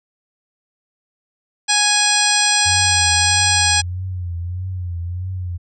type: harmonic tone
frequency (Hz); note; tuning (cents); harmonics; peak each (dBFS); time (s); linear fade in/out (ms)
830.6; G#5; 0; 1 / 2 / 3 / 4 / 5 / 6 / 7 / 9 / 10; -22 / -22 / -22 / -22 / -22 / -22 / -22 / -22 / -22; 1.68-3.82; 20
type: tone with vibrato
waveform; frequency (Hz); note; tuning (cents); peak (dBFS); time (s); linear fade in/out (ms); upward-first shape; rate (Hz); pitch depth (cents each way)
sine; 89.4; F2; +41; -22; 2.65-5.58; 20; triangle; 1.6; 91
effects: none